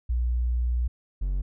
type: tone pair in turn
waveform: sine / triangle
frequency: 60.4 / 46.64 Hz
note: B1 / F#1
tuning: -38 / +15 cents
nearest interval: major third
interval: 447 cents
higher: first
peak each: -22 dBFS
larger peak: neither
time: 0.09-0.88 / 1.21-1.42 s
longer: first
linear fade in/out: 10 ms
effects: none